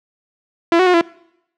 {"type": "tone with pitch steps", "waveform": "sawtooth", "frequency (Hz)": [337.2, 370.5, 360.5, 337.5], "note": ["E4", "F#4", "F#4", "E4"], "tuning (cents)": [39, 2, -45, 41], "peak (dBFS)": -6, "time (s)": [0.72, 1.012], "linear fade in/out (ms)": 2, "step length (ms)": 73, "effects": ["noise-tail reverb RT60 0.8 s tail -24 dB re dry", "low-pass 3000 Hz 12 dB/octave"]}